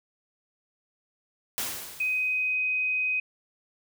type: noise with exponential decay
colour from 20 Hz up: white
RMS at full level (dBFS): -29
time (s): 1.58-2.55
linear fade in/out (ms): 0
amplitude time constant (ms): 210
type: tone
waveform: sine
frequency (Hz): 2512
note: D#7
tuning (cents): +16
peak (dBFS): -24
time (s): 2-3.2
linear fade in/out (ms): 5
effects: none